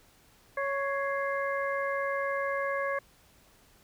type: harmonic tone with a mistuned harmonic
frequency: 554.4 Hz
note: C#5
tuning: in tune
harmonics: 1 / 2 / 3 / 4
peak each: -31 / -34 / -35 / -39 dBFS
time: 0.57-2.99 s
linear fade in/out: 5 ms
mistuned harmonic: 4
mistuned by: -95 cents
effects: pink hiss -61 dBFS RMS until 3.83 s